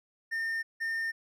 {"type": "tone pair in turn", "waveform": "triangle", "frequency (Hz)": [1815, 1815], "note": ["A#6", "A#6"], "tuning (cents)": [-47, -47], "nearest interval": "unison", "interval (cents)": 0, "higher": "neither", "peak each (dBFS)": -28, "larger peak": "neither", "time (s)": [[0.31, 0.63], [0.8, 1.12]], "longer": "neither", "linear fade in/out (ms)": 20, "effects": []}